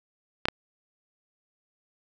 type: clicks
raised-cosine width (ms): 0.3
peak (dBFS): -7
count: 2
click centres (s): 0.455 / 0.485
effects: none